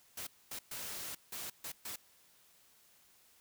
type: noise bursts at uneven times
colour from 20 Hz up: white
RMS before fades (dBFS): -43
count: 6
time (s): 0.17-0.27 / 0.51-0.59 / 0.71-1.15 / 1.32-1.5 / 1.64-1.72 / 1.85-1.96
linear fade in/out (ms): 5
effects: white hiss -66 dBFS RMS until 3.4 s